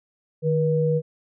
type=tone pair together; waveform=sine; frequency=153.77 / 482.3 Hz; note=D#3 / B4; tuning=-20 / -41 cents; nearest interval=octave + minor sixth; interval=1979 cents; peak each=-21 dBFS; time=0.42-1.02 s; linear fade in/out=50 ms; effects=none